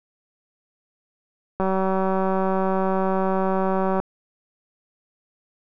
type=click train; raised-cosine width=1 ms; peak=-10 dBFS; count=457; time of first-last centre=1.6-4 s; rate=190 Hz; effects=none